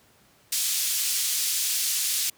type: band-pass noise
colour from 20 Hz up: white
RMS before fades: -26 dBFS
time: 0.52-2.3 s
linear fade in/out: 5 ms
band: 3500 to 11000 Hz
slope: 12 dB/octave
effects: pink hiss -59 dBFS RMS until 2.37 s + high-pass 80 Hz 12 dB/octave